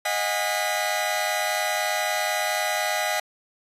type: tone cluster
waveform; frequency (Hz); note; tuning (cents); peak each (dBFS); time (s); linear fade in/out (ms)
sawtooth; 621 / 725 / 815 / 1987; D#5 / F#5 / G#5 / B6; -3 / -35 / -33 / +10; -25; 0.05-3.2; 5
effects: resampled to 32000 Hz